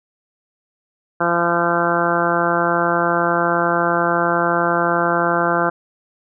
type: harmonic tone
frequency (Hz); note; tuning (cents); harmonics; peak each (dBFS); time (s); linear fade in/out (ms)
171.4; F3; -32; 1 / 2 / 3 / 4 / 5 / 6 / 7 / 8 / 9; -26 / -23 / -23 / -22 / -25 / -25 / -25 / -22 / -24; 1.2-5.7; 10
effects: none